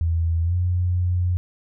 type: tone with pitch glide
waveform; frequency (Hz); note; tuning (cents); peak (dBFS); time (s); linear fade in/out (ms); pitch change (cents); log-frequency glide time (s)
sine; 82.9 to 89.36; E2 to F2; +10 to +40; -18; 0.01-1.37; 0; +130; 0.43-0.55
effects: none